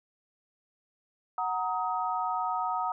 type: chord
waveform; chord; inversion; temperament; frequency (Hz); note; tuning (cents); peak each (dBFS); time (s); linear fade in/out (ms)
sine; D# minor; first; equal with one note detuned; 740 / 932.3 / 1260.4; F#5 / A#5 / D#6; 0 / 0 / +22; -32; 1.38-2.92; 2
effects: none